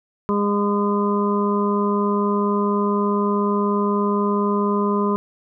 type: harmonic tone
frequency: 204.1 Hz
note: G#3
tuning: 30 cents flat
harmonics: 1 / 2 / 3 / 5 / 6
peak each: -20 / -22 / -33 / -24 / -29 dBFS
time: 0.29-5.16 s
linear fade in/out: 0 ms
effects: none